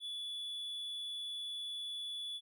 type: tone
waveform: triangle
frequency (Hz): 3435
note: A7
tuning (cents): -42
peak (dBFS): -38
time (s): 0-2.41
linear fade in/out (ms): 50
effects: none